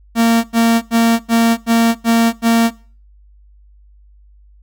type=tone bursts; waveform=45% pulse; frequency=230 Hz; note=A#3; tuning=23 cents flat; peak=-9 dBFS; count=7; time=0.15-2.708 s; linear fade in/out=50 ms; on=290 ms; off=88 ms; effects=noise-tail reverb RT60 0.4 s tail -21 dB re dry + added 50 Hz sine -43 dBFS peak until 4.62 s